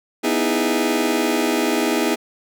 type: chord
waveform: sawtooth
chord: E major seventh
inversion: second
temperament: just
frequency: 247.2 / 309 / 329.6 / 412 Hz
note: B3 / D#4 / E4 / G#4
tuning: +2 / -12 / 0 / -14 cents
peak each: -19 dBFS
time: 0.23-2.16 s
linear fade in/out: 20 ms
effects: none